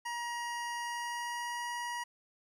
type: tone with pitch glide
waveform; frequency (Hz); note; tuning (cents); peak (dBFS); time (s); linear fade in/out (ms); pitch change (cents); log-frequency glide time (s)
25% pulse; 950 to 958.3; A#5 to A#5; +33 to +48; -32; 0.05-2.04; 10; +15; 0.8-1.7
effects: low-pass 11000 Hz 12 dB/octave + 11-bit